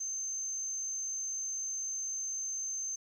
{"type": "tone", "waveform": "sine", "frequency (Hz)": 6272, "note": "G8", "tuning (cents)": 0, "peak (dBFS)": -34, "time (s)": [0, 2.96], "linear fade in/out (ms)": 10, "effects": ["11-bit"]}